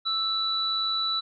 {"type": "tone pair together", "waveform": "sine", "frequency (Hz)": [1318.5, 3951], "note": ["E6", "B7"], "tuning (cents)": [0, 0], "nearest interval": "octave + perfect fifth", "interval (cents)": 1900, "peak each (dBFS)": [-31, -25], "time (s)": [0.05, 1.21], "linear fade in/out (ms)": 20, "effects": []}